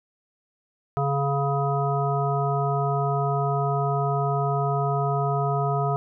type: harmonic tone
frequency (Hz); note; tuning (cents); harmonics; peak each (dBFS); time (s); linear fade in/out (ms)
140; C#3; +18; 1 / 3 / 5 / 7 / 9; -24 / -29 / -27 / -33 / -30; 0.97-5.96; 0
effects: none